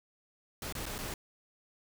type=noise with dropouts; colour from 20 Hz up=pink; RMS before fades=-39 dBFS; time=0.62-1.14 s; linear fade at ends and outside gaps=2 ms; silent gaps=0.725-0.751 / 0.857-0.863 / 0.982-0.987 s; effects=none